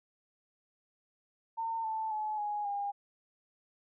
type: tone with pitch steps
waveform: sine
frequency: 907 / 881.2 / 856.1 / 831.7 / 808 Hz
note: A#5 / A5 / A5 / G#5 / G#5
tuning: -48 / +2 / -48 / +2 / -48 cents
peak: -32 dBFS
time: 1.57-2.92 s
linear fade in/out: 20 ms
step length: 270 ms
effects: none